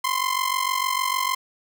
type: ring-modulated tone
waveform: sawtooth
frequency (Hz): 1042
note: C6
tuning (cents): -7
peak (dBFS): -15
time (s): 0.04-1.35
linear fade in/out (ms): 2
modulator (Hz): 23.3
effects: none